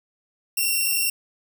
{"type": "tone pair together", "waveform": "5% pulse", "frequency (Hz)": [2703, 2753], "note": ["E7", "F7"], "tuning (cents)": [43, -25], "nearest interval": "unison", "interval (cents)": 32, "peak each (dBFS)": -14, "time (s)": [0.57, 1.1], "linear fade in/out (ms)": 5, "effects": []}